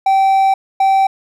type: tone pair in turn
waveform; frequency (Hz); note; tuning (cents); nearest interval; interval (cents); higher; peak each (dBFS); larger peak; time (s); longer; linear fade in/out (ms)
triangle; 775 / 775; G5 / G5; -20 / -20; unison; 0; neither; -7; neither; 0.06-0.54 / 0.8-1.07; first; 5
effects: none